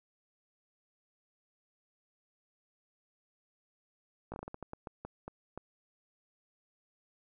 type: slowing click train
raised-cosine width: 1 ms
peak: -27 dBFS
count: 13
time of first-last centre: 4.32-5.576 s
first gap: 18 ms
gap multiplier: 1.29
effects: none